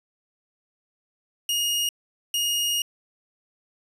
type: tone bursts at uneven times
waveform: sawtooth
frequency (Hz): 2864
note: F7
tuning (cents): +43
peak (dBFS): -19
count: 2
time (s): 1.49-1.89 / 2.34-2.82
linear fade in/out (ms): 2
effects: resampled to 32000 Hz

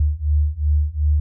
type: beating tone pair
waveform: sine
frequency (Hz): 73.42 / 76.12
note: D2 / D#2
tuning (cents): 0 / -37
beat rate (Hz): 2.7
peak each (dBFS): -19 / -18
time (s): 0-1.2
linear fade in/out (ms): 5
effects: none

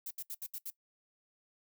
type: noise bursts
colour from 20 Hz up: violet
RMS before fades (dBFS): -41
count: 6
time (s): 0.06-0.703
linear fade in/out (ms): 5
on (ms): 48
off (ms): 71
effects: noise-tail reverb RT60 0.1 s tail -19 dB re dry

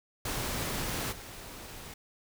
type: noise with level steps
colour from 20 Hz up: pink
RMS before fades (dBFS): -34 / -45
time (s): 0.25-1.94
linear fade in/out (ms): 5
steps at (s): 1.11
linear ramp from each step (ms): 20
effects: none

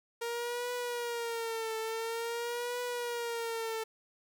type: tone with vibrato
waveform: sawtooth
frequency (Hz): 466.2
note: A#4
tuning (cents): 0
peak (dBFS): -30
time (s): 0.21-3.84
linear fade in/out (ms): 10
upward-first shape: triangle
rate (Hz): 0.48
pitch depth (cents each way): 92
effects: none

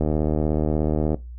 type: click train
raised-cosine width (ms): 2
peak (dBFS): -9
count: 88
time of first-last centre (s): 0.01-1.144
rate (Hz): 76.7
effects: noise-tail reverb RT60 0.2 s tail -18 dB re dry + added 60 Hz sine -34 dBFS peak until 1.38 s

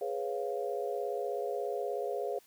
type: chord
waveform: sine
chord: C# dominant seventh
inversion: second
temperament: equal with one note detuned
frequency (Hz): 415.3 / 493.9 / 550.5 / 698.5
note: G#4 / B4 / C#5 / E#5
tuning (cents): 0 / 0 / -12 / 0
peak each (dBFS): -36 / -38 / -38 / -39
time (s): 0.01-2.39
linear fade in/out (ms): 5
effects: white hiss -63 dBFS RMS until 2.46 s

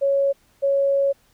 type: tone pair in turn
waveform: sine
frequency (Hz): 554.4 / 554.4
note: C#5 / C#5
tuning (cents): 0 / 0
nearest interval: unison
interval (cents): 0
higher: neither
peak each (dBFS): -16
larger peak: neither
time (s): 0.01-0.33 / 0.62-1.13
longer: second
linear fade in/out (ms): 20
effects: pink hiss -60 dBFS RMS until 1.33 s

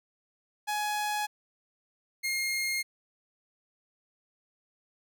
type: tone pair in turn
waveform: sawtooth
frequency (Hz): 839 / 2134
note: G#5 / C7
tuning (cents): +17 / +34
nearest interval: octave + major third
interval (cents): 1617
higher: second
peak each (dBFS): -25 / -25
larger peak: neither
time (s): 0.67-1.27 / 2.23-2.83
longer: neither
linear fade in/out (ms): 20
effects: none

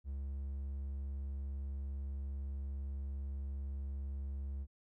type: tone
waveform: triangle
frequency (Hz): 68.8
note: C#2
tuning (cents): -12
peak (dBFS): -36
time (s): 0.04-4.67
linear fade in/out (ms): 50
effects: none

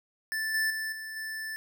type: tone with level steps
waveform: square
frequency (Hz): 1760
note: A6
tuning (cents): 0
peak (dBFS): -30 / -26 / -32 / -38 / -35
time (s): 0.32-1.56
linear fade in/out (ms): 0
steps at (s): 0.54 / 0.7 / 0.92 / 1.16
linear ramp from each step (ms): 5
effects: none

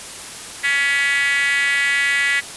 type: tone with high-pass filter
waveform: 5% pulse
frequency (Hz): 280.7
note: C#4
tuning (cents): +22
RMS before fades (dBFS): -18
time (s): 0.63-2.41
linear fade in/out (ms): 20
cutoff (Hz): 1900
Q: 6.8
effects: white hiss -33 dBFS RMS until 2.56 s + resampled to 24000 Hz

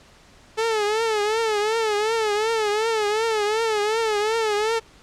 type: tone with vibrato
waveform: sawtooth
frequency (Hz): 433.9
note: A4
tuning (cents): -24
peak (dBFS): -16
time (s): 0.57-4.8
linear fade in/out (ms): 20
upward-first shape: triangle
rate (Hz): 2.7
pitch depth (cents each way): 110
effects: pink hiss -51 dBFS RMS until 5.02 s + low-pass 7000 Hz 12 dB/octave

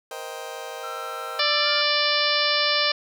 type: chord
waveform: 30% pulse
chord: C minor seventh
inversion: third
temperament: just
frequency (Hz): 470.9 / 523.3 / 627.9 / 784.9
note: Bb4 / C5 / Eb5 / G5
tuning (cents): +18 / 0 / +16 / +2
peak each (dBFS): -36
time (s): 0.11-1.4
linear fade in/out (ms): 2
type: tone with pitch glide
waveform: triangle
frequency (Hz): 1342 to 1399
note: E6 to F6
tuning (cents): +31 to +3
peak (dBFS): -31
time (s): 0.83-1.82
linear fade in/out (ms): 10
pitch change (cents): +72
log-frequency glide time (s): 1.62-1.68
type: harmonic tone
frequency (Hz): 589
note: D5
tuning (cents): +5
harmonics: 1 / 2 / 3 / 4 / 5 / 6 / 7 / 8 / 9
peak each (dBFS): -28 / -28 / -28 / -28 / -28 / -28 / -28 / -28 / -28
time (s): 1.39-2.92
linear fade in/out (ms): 5
effects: none

